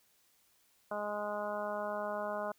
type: harmonic tone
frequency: 207.9 Hz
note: G#3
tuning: 2 cents sharp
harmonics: 1 / 2 / 3 / 4 / 5 / 6 / 7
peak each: -46 / -46 / -37 / -43 / -43 / -45 / -46 dBFS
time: 0.91-2.52 s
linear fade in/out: 5 ms
effects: white hiss -70 dBFS RMS until 2.58 s